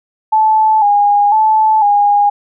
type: tone with vibrato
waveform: sine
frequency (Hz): 844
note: G#5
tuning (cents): +28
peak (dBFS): -7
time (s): 0.32-2.3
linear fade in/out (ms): 10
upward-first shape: square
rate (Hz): 1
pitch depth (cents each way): 53
effects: none